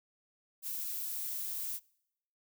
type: noise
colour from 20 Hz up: violet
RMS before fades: -38 dBFS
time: 0.62-1.8 s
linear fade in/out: 50 ms
effects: noise-tail reverb RT60 0.8 s tail -25 dB re dry